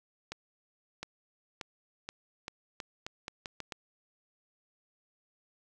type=accelerating click train; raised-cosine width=0.2 ms; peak=-21 dBFS; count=11; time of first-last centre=0.32-3.722 s; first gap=710 ms; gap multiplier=0.82; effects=none